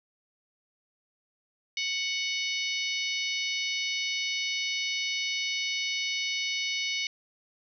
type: harmonic tone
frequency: 740 Hz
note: F#5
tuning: in tune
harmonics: 3 / 4 / 5 / 6 / 7 / 8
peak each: -32 / -34 / -36 / -38 / -39 / -40 dBFS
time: 1.77-7.07 s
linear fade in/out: 2 ms
effects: none